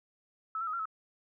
sine tone with pitch steps, 1303 / 1354 / 1260 / 1370 / 1294 Hz, E6 / E6 / D#6 / F6 / E6, -20 / +46 / +21 / -34 / -32 cents, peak -32 dBFS, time 0.55-0.855 s, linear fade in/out 2 ms, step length 61 ms, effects none

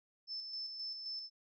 sine tone with tremolo, 5274 Hz, E8, in tune, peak -39 dBFS, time 0.27-1.3 s, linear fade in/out 50 ms, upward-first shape square, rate 3.8 Hz, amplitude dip 40%, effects none

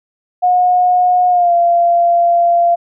sine tone with pitch glide, 723 to 689.6 Hz, F#5 to F5, -40 to -22 cents, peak -8 dBFS, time 0.42-2.76 s, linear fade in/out 20 ms, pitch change -82 cents, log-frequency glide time 1.29-1.53 s, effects none

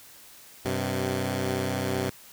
10% pulse tone pair together, 95.7 / 128.34 Hz, G2 / C3, -41 / -33 cents, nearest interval perfect fourth, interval 508 cents, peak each -21 dBFS, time 0.65-2.1 s, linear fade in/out 5 ms, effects white hiss -50 dBFS RMS until 2.32 s

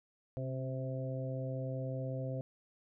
harmonic tone with a mistuned harmonic, 130.81 Hz, C3, in tune, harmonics 1 / 2 / 3 / 4 / 5, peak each -37 / -45 / -50 / -42 / -47 dBFS, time 0.37-2.41 s, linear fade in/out 0 ms, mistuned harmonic 2, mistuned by +34 cents, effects none

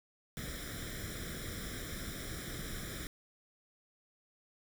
pink noise with comb filter, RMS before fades -42 dBFS, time 0.37-3.07 s, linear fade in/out 0 ms, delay 0.55 ms, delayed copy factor +0.9, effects none

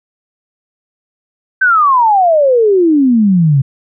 sine exponential sweep, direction down, 1568 to 130.81 Hz, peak -6 dBFS, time 1.61-3.62 s, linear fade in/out 10 ms, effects none

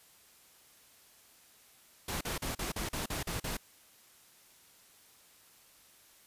pink noise bursts, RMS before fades -36 dBFS, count 9, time 2.08-3.57 s, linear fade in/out 5 ms, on 130 ms, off 40 ms, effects white hiss -61 dBFS RMS until 6.26 s + resampled to 32000 Hz

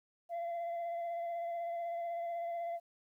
sine tone with vibrato, 683 Hz, F5, 39 cents flat, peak -33 dBFS, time 0.29-2.8 s, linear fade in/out 50 ms, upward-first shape sine, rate 16 Hz, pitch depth 21 cents each way, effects tanh soft clip ceiling -35 dBFS + 12-bit

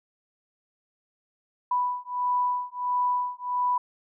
sine beating tone pair, 987.8 / 989.3 Hz, B5 / B5, 0 / +3 cents, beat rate 1.5 Hz, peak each -27 dBFS, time 1.71-3.78 s, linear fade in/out 5 ms, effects none

